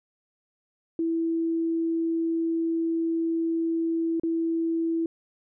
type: tone with dropouts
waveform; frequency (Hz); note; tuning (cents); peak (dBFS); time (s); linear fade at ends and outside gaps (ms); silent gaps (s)
sine; 329.6; E4; 0; -23; 0.99-5.06; 2; 4.198-4.234
effects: none